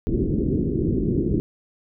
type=low-pass noise; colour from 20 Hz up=white; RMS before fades=-22 dBFS; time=0.07-1.4 s; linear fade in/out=0 ms; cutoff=390 Hz; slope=48 dB/octave; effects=none